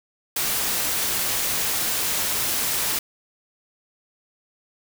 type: noise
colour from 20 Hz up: white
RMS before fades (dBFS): -24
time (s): 0.36-2.99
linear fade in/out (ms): 5
effects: none